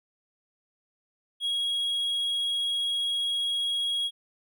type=tone; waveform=triangle; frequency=3305 Hz; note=G#7; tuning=9 cents flat; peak=-24 dBFS; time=1.4-4.11 s; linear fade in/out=50 ms; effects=none